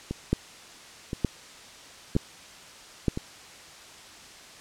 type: two click trains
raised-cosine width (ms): 3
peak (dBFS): -17 / -9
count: 4 / 4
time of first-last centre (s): 0.11-3.174 / 0.33-3.082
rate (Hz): 0.979 / 1.09
effects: white hiss -47 dBFS RMS until 4.6 s + low-pass 7000 Hz 12 dB/octave